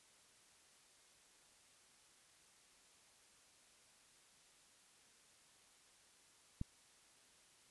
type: click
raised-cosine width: 5 ms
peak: -28 dBFS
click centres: 6.614 s
effects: white hiss -68 dBFS RMS until 7.7 s + resampled to 24000 Hz